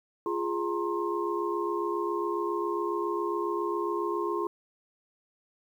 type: tone cluster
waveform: sine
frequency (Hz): 347.2 / 414.5 / 926 / 1062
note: F4 / G#4 / A#5 / C6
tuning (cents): -10 / -3 / -12 / +25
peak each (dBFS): -31 / -32 / -39 / -33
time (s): 0.26-4.47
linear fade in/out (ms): 2
effects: 10-bit